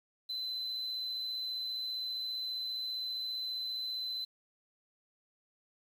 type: tone with amplitude modulation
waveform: sine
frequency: 4039 Hz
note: B7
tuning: 38 cents sharp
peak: -31 dBFS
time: 0.29-4.25 s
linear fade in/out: 10 ms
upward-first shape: sine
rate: 115 Hz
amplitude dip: 50%
effects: tanh soft clip ceiling -32 dBFS + 10-bit